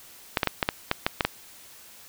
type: clicks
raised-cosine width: 0.3 ms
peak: -5 dBFS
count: 9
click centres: 0.372 / 0.432 / 0.473 / 0.628 / 0.689 / 0.914 / 1.065 / 1.208 / 1.25 s
effects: white hiss -49 dBFS RMS until 2.08 s